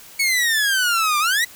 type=exponential two-way sweep; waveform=sawtooth; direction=down then up; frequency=2233 to 1174.7 to 2008 Hz; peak=-13 dBFS; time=0.19-1.45 s; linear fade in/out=10 ms; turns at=1.19 s; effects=white hiss -43 dBFS RMS until 1.55 s